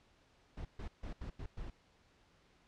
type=noise bursts at uneven times; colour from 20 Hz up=brown; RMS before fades=-43 dBFS; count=6; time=0.57-0.65 / 0.79-0.88 / 1.03-1.13 / 1.21-1.3 / 1.39-1.46 / 1.57-1.7 s; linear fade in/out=5 ms; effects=pink hiss -69 dBFS RMS until 2.67 s + low-pass 5000 Hz 12 dB/octave